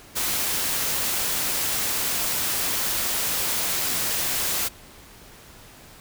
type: noise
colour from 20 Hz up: white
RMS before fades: -25 dBFS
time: 0.15-4.69 s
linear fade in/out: 20 ms
effects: pink hiss -47 dBFS RMS until 6 s